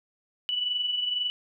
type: tone pair together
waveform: sine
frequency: 2960 / 2982 Hz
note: F#7 / F#7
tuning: 0 / +13 cents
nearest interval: unison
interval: 13 cents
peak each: -26 / -35 dBFS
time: 0.49-1.3 s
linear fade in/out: 0 ms
effects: none